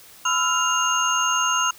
sine tone cluster, 1008 / 1314 / 1394 / 2809 / 6470 Hz, B5 / E6 / F6 / F7 / G#8, +35 / -6 / -4 / +9 / -46 cents, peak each -25 dBFS, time 0.25-1.71 s, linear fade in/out 5 ms, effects white hiss -47 dBFS RMS until 1.78 s

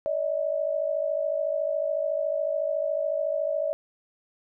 sine tone pair together, 577.1 / 631 Hz, D5 / D#5, -30 / +24 cents, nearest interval major second, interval 154 cents, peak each -27 dBFS, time 0.06-3.73 s, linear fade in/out 0 ms, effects none

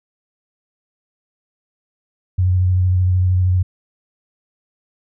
sine tone with vibrato, 91.5 Hz, F#2, 19 cents flat, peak -12 dBFS, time 2.38-3.63 s, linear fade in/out 10 ms, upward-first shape triangle, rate 13 Hz, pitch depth 27 cents each way, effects none

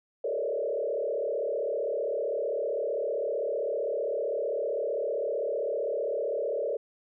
sine tone with frequency modulation, 513 Hz, C5, 34 cents flat, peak -27 dBFS, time 0.24-6.77 s, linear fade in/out 5 ms, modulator 35.5 Hz, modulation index 2.6, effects none

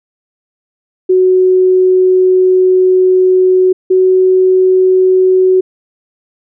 sine tone pair in turn, 370.6 / 372.7 Hz, F#4 / F#4, +3 / +13 cents, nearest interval unison, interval 10 cents, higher second, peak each -5 / -5 dBFS, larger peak neither, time 1.09-3.73 / 3.9-5.61 s, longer first, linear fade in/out 10 ms, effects none

